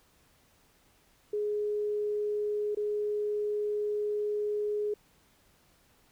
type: tone with dropouts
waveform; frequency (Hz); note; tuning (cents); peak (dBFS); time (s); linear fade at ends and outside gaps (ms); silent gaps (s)
sine; 417.8; G#4; +10; -28; 1.33-4.94; 5; 2.749-2.77
effects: pink hiss -65 dBFS RMS until 6.11 s